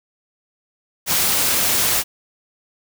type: noise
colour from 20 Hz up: white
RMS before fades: -18 dBFS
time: 1.06-2.04 s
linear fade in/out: 50 ms
effects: none